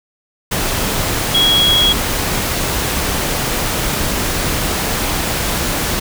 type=tone in noise; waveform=sine; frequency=3318 Hz; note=G#7; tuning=2 cents flat; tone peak=-10 dBFS; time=1.34-1.93 s; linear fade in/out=10 ms; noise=pink; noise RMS=-18 dBFS; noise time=0.51-6 s; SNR=+5 dB; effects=none